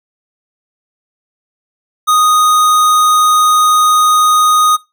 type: tone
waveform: square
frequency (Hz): 1242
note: D#6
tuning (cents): -3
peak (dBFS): -8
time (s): 2.07-4.77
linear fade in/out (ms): 20
effects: noise-tail reverb RT60 0.2 s tail -18 dB re dry